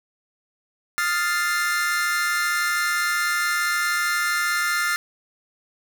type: chord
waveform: 45% pulse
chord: F dominant seventh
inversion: third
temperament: equal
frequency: 1244.5 / 1396.9 / 1760 / 2093 Hz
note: Eb6 / F6 / A6 / C7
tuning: 0 / 0 / 0 / 0 cents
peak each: -30 / -24 / -26 / -28 dBFS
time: 0.98-4.96 s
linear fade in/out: 0 ms
effects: none